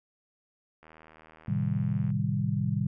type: click train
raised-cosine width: 0.5 ms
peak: -37 dBFS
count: 102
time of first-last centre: 0.83-2.104 s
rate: 79.3 Hz
type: chord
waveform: sine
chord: A half-diminished seventh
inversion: none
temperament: equal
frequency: 110 / 130.81 / 155.56 / 196 Hz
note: A2 / C3 / Eb3 / G3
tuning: 0 / 0 / 0 / 0 cents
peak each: -31 dBFS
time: 1.48-2.87 s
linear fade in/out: 5 ms
effects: none